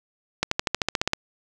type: accelerating click train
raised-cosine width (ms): 0.2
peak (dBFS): -4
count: 11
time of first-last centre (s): 0.43-1.134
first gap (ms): 84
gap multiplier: 0.96
effects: none